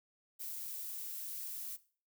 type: noise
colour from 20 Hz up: violet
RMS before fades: -43 dBFS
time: 0.39-1.77 s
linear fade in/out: 20 ms
effects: noise-tail reverb RT60 0.4 s tail -17 dB re dry